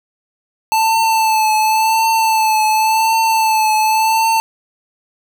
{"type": "tone with vibrato", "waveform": "square", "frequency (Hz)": 881, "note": "A5", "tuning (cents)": 2, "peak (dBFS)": -12, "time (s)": [0.72, 4.4], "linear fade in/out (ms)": 0, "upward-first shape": "triangle", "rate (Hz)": 0.91, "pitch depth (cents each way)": 39, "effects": ["9-bit"]}